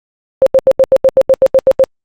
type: tone bursts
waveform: sine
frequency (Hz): 531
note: C5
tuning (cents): +25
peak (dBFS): -3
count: 12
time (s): 0.42-1.839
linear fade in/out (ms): 0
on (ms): 44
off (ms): 81
effects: Opus 48 kbps